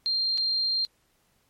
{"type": "tone with dropouts", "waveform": "sine", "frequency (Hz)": 4186, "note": "C8", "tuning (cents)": 0, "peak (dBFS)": -23, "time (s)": [0.06, 0.85], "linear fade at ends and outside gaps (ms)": 0, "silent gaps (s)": [0.375, 0.38], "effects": ["pink hiss -68 dBFS RMS until 1.49 s", "MP3 64 kbps"]}